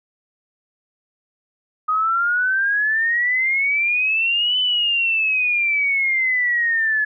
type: exponential two-way sweep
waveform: sine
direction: up then down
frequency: 1244.5 to 3029 to 1705 Hz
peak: -16 dBFS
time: 1.88-7.05 s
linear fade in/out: 10 ms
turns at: 4.59 s
effects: none